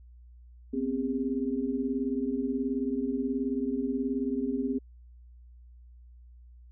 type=tone cluster; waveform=sine; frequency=248.3 / 266.9 / 405.3 Hz; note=B3 / C4 / G#4; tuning=+9 / +35 / -42 cents; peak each=-32 / -30 / -34 dBFS; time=0.73-4.79 s; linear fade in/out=10 ms; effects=added 60 Hz sine -49 dBFS peak until 6.71 s